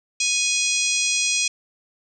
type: harmonic tone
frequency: 830 Hz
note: G#5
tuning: 1 cent flat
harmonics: 3 / 4 / 5 / 6 / 7 / 8 / 9 / 10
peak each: -24 / -28 / -29 / -29 / -25 / -28 / -32 / -31 dBFS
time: 0.2-1.48 s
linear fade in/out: 5 ms
effects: none